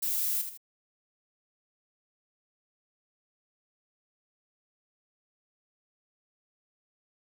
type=noise with echo; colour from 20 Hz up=violet; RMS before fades=-30 dBFS; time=0.02-0.42 s; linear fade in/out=10 ms; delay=78 ms; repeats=2; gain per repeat=-8 dB; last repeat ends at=0.576 s; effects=none